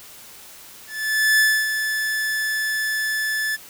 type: tone with ADSR envelope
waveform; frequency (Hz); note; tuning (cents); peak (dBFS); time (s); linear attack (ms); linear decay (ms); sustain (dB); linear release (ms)
45% pulse; 1740; A6; -20; -13; 0.87-3.57; 520; 270; -8; 26
effects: white hiss -43 dBFS RMS until 3.69 s